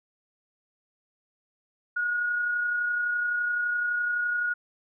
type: tone with amplitude modulation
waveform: sine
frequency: 1446 Hz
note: F#6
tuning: 40 cents flat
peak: -23 dBFS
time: 1.96-4.54 s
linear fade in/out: 10 ms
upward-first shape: sine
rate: 31.8 Hz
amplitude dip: 30%
effects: none